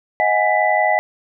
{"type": "tone cluster", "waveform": "sine", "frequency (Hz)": [629, 734, 825, 1987], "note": ["D#5", "F#5", "G#5", "B6"], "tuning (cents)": [19, -14, -12, 10], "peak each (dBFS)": -19, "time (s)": [0.2, 0.99], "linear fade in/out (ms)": 0, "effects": []}